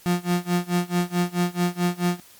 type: tone with tremolo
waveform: 35% pulse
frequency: 176.5 Hz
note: F3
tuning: 19 cents sharp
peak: -16 dBFS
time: 0.06-2.2 s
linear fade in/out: 0 ms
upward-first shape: sine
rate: 4.6 Hz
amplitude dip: 95%
effects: white hiss -50 dBFS RMS until 2.39 s + MP3 96 kbps